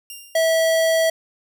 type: tone with exponential decay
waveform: 10% pulse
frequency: 2794 Hz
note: F7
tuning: in tune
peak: -23 dBFS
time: 0.1-0.7 s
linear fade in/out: 1 ms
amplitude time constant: 130 ms
type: tone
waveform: square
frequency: 651 Hz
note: E5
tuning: 22 cents flat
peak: -16 dBFS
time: 0.35-1.1 s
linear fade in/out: 5 ms
effects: none